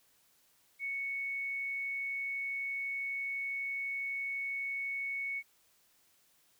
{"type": "tone", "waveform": "sine", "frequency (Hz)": 2217, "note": "C#7", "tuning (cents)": 0, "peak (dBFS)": -34, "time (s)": [0.79, 5.43], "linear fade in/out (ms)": 50, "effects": ["white hiss -69 dBFS RMS until 6.59 s"]}